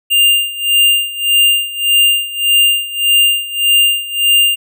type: tone with tremolo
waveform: square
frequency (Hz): 2800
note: F7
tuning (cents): +4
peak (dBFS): -7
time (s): 0.1-4.56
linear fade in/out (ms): 20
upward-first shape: sine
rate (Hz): 1.7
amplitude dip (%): 85
effects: none